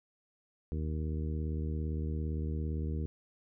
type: harmonic tone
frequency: 77.6 Hz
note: D#2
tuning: 4 cents flat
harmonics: 1 / 2 / 3 / 4 / 5 / 6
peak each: -33 / -39 / -43 / -45 / -47 / -49 dBFS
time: 0.72-3.06 s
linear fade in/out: 0 ms
effects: none